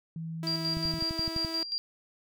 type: tone with pitch glide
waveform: sine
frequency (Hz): 163 to 161.69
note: E3 to E3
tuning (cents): -19 to -33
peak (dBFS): -34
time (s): 0.16-0.99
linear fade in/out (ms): 2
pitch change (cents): -14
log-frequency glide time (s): 0.46-0.68
type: tone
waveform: sawtooth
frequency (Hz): 327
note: E4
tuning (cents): -14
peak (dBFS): -32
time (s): 0.43-1.63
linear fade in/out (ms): 2
type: tone with tremolo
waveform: sine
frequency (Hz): 4754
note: D8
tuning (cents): +20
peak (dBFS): -28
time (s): 0.47-1.78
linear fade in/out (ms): 0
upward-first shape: square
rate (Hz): 5.6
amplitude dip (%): 65
type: click train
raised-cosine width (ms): 5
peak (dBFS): -24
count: 9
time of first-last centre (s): 0.77-1.448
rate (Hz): 11.8
effects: none